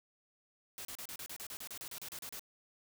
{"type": "noise bursts", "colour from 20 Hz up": "white", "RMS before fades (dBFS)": -45, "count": 16, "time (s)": [0.78, 2.394], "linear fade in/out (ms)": 0, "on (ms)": 69, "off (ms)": 34, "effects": []}